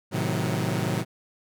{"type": "chord", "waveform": "sawtooth", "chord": "A diminished seventh", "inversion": "none", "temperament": "equal with one note detuned", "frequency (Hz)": [110, 130.81, 158.56, 185], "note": ["A2", "C3", "Eb3", "Gb3"], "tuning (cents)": [0, 0, 33, 0], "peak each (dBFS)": -26, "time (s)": [0.11, 1.05], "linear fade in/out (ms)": 50, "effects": []}